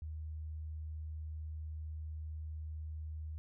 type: tone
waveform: sine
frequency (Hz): 77.78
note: D#2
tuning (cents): 0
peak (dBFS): -40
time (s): 0.02-3.38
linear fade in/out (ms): 0
effects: none